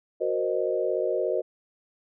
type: chord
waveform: sine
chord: C half-diminished seventh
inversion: second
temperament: equal with one note detuned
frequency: 370 / 466.2 / 523.3 / 616.9 Hz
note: Gb4 / Bb4 / C5 / Eb5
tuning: 0 / 0 / 0 / -15 cents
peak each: -29 dBFS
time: 0.2-1.42 s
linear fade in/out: 20 ms
effects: none